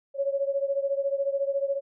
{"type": "beating tone pair", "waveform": "sine", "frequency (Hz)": [550, 564], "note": ["C#5", "C#5"], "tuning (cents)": [-14, 30], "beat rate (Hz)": 14, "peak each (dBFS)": [-26, -29], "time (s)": [0.14, 1.81], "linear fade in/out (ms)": 50, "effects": []}